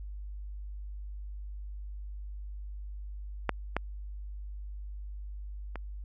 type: clicks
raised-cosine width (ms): 0.5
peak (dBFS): -11 / -13 / -23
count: 3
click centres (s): 3.493 / 3.766 / 5.757
effects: added 50 Hz sine -38 dBFS peak until 6.04 s